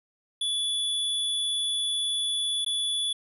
square tone with dropouts, 3437 Hz, A7, 41 cents flat, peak -26 dBFS, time 0.41-3.13 s, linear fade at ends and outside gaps 5 ms, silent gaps 2.648-2.662 s, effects resampled to 32000 Hz

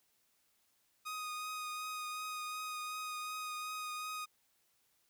sawtooth tone with vibrato, 1244.5 Hz, D#6, in tune, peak -36 dBFS, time 1.05-4.26 s, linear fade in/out 20 ms, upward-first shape triangle, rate 2.7 Hz, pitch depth 17 cents each way, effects white hiss -75 dBFS RMS until 5.09 s

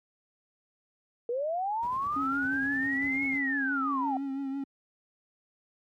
sine linear two-way sweep, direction up then down, 460 to 2206 to 741 Hz, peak -28 dBFS, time 1.29-4.17 s, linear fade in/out 2 ms, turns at 3.27 s
brown noise with tremolo, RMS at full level -43 dBFS, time 1.82-3.4 s, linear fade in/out 10 ms, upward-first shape square, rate 10 Hz, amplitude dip 40%
triangle tone with vibrato, 272.8 Hz, C#4, 28 cents flat, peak -29 dBFS, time 2.16-4.64 s, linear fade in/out 5 ms, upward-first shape triangle, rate 5.9 Hz, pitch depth 46 cents each way
effects high-pass 100 Hz 12 dB/octave

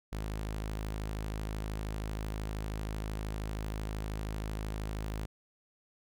sawtooth tone, 52.9 Hz, G#1, 33 cents sharp, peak -31 dBFS, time 0.12-5.26 s, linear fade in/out 10 ms, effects none

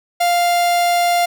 45% pulse tone, 698.5 Hz, F5, in tune, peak -13 dBFS, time 0.2-1.26 s, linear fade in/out 10 ms, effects none

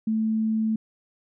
sine tone, 220 Hz, A3, in tune, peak -21 dBFS, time 0.07-0.76 s, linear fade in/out 5 ms, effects none

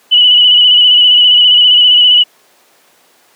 sine tone with vibrato, 2960 Hz, F#7, in tune, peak -3 dBFS, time 0.11-2.24 s, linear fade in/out 20 ms, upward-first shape square, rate 15 Hz, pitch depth 27 cents each way, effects pink hiss -48 dBFS RMS until 3.35 s + high-pass 400 Hz 12 dB/octave

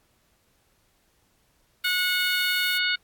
violet noise, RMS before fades -34 dBFS, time 1.84-2.78 s, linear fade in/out 5 ms
harmonic tone, 730 Hz, F#5, 24 cents flat, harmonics 2 / 3 / 4 / 5 / 6, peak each -26 / -28 / -29 / -30 / -31 dBFS, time 1.84-2.96 s, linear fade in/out 10 ms
effects pink hiss -66 dBFS RMS until 3.03 s + AAC 64 kbps

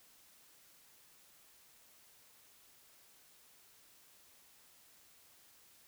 silence, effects white hiss -64 dBFS RMS until 5.87 s

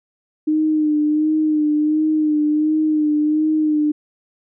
sine tone with vibrato, 305.5 Hz, D#4, 32 cents flat, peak -14 dBFS, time 0.47-3.92 s, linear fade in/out 10 ms, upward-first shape sine, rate 1.4 Hz, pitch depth 33 cents each way, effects none

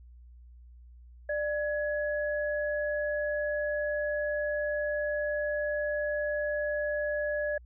sine tone pair together, 595 / 1682.9 Hz, D5 / G#6, +22 / +22 cents, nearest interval octave + tritone, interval 1800 cents, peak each -29 / -34 dBFS, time 1.29-7.58 s, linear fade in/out 5 ms, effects added 60 Hz sine -49 dBFS peak until 7.65 s

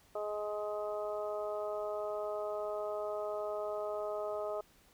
harmonic tone, 209.5 Hz, G#3, 15 cents sharp, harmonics 2 / 3 / 4 / 5 / 6, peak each -40 / -37 / -47 / -50 / -45 dBFS, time 0.15-4.61 s, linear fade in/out 5 ms, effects pink hiss -65 dBFS RMS until 4.93 s

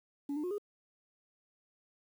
sine tone with pitch steps, 284 / 300.5 / 360.5 / 411.6 Hz, C#4 / D4 / F#4 / G#4, +42 / +40 / -45 / -16 cents, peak -31 dBFS, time 0.29-0.582 s, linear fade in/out 5 ms, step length 73 ms, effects tanh soft clip ceiling -32 dBFS + 10-bit

